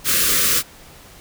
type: band-stop noise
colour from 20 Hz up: white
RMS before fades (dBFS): -17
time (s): 0.04-0.63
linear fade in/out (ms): 50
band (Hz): 560 to 1100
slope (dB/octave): 96
effects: pink hiss -44 dBFS RMS until 1.2 s